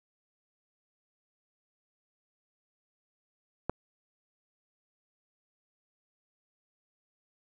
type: click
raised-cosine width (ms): 1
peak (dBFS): -15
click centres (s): 3.696
effects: none